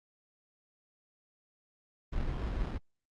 brown noise with sample-and-hold, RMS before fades -33 dBFS, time 2.12-2.78 s, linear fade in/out 10 ms, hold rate 2100 Hz, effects low-pass 4000 Hz 12 dB/octave + Opus 24 kbps

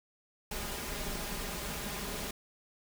pink noise with comb filter, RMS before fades -38 dBFS, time 0.51-2.31 s, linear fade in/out 5 ms, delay 4.9 ms, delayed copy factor +0.6, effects none

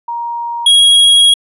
sine / square tone pair in turn, 941 / 3304 Hz, A#5 / G#7, +16 / -10 cents, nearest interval octave + minor seventh, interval 2174 cents, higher second, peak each -17 / -5 dBFS, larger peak second, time 0.08-0.66 / 0.66-1.34 s, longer second, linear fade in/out 5 ms, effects resampled to 24000 Hz

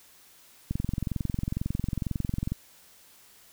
click train, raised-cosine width 5 ms, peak -16 dBFS, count 41, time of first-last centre 0.71-2.52 s, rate 22.1 Hz, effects white hiss -56 dBFS RMS until 3.52 s

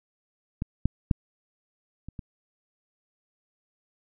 clicks, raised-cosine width 5 ms, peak -16 / -9 / -8 / -26 / -24 dBFS, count 5, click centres 0.621 / 0.856 / 1.112 / 2.086 / 2.192 s, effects none

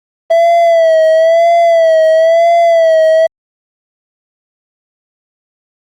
triangle tone with vibrato, 659.3 Hz, E5, in tune, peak -3 dBFS, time 0.3-3.27 s, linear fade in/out 10 ms, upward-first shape sine, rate 1 Hz, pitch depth 60 cents each way, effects Opus 24 kbps

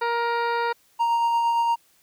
harmonic tone, 469.9 Hz, A#4, 14 cents sharp, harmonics 1 / 2 / 3 / 4 / 5 / 6 / 8 / 9 / 10, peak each -27 / -24 / -30 / -35 / -39 / -44 / -43 / -46 / -45 dBFS, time 0.01-0.73 s, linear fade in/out 10 ms
triangle tone with tremolo, 932.3 Hz, A#5, in tune, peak -16 dBFS, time 0.99-1.76 s, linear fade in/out 20 ms, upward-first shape sine, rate 8.7 Hz, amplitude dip 25%
effects white hiss -61 dBFS RMS until 2.02 s

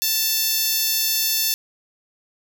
10% pulse tone with high-pass filter, 886 Hz, A5, 12 cents sharp, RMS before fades -21 dBFS, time 0.02-1.54 s, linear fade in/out 0 ms, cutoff 6500 Hz, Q 0.65, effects none

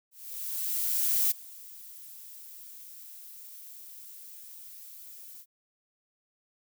violet noise with ADSR envelope, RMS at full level -25 dBFS, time 0.11-5.46 s, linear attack 1200 ms, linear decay 13 ms, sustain -22 dB, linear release 63 ms, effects none

